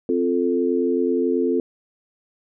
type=chord; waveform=sine; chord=F major; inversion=second; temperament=equal; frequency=261.6 / 349.2 / 440 Hz; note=C4 / F4 / A4; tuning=0 / 0 / 0 cents; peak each=-22 dBFS; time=0.09-1.6 s; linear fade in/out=2 ms; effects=none